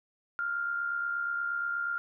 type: tone with amplitude modulation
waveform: sine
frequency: 1399 Hz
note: F6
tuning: 3 cents sharp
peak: -27 dBFS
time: 0.39-1.98 s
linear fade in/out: 0 ms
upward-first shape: sine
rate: 68.4 Hz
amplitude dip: 50%
effects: none